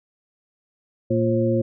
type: tone cluster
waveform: sine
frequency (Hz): 115.1 / 230.8 / 347.8 / 537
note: A#2 / A#3 / F4 / C5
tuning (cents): -22 / -17 / -7 / +45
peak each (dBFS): -23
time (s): 1.1-1.62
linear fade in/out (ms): 10
effects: none